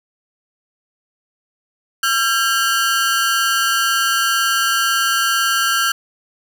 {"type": "ring-modulated tone", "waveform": "sawtooth", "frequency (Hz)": 1480, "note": "F#6", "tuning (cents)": 0, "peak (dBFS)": -8, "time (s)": [2.03, 5.92], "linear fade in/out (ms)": 5, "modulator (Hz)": 119, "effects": ["8-bit"]}